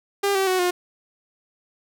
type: tone with pitch steps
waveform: sawtooth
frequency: 400 / 385.3 / 371.1 / 357.4 Hz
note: G4 / G4 / F#4 / F4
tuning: +35 / -30 / +5 / +40 cents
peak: -15 dBFS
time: 0.23-0.71 s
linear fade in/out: 10 ms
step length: 120 ms
effects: none